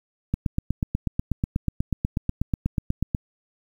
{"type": "click train", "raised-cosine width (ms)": 5, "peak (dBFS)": -10, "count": 24, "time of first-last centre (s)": [0.34, 3.148], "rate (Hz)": 8.19, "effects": ["8-bit"]}